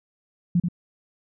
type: tone with echo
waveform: sine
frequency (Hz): 174.61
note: F3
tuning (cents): 0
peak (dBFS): -16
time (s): 0.55-0.6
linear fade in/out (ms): 5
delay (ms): 86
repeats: 1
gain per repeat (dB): -5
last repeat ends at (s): 0.686
effects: none